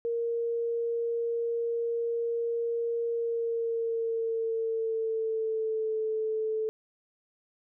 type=tone with pitch glide; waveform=sine; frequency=466.2 to 437.5 Hz; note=A#4 to A4; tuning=0 to -10 cents; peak=-27 dBFS; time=0.05-6.69 s; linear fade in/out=0 ms; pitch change=-110 cents; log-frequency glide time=3.09-5.97 s; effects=none